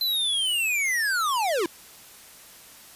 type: linear sweep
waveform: square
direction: down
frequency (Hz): 4092 to 311.1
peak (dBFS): -23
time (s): 0.01-1.66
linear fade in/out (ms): 2
effects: white hiss -48 dBFS RMS until 2.95 s + resampled to 32000 Hz